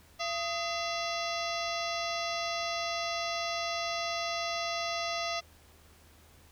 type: harmonic tone with a mistuned harmonic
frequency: 680 Hz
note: F5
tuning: 46 cents flat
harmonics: 1 / 2 / 3 / 4 / 5 / 6 / 7 / 8 / 9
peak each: -35 / -38 / -40 / -41 / -42 / -43 / -43 / -44 / -45 dBFS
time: 0.19-5.41 s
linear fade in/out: 20 ms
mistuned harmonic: 2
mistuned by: -140 cents
effects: added 78 Hz sine -60 dBFS peak until 6.51 s + pink hiss -60 dBFS RMS until 6.51 s